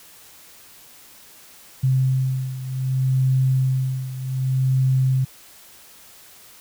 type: beating tone pair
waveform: sine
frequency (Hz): 130.81 / 131.46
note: C3 / C3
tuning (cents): 0 / +9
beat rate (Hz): 0.65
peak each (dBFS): -19 / -23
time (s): 1.83-5.25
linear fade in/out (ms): 10
effects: white hiss -47 dBFS RMS until 6.6 s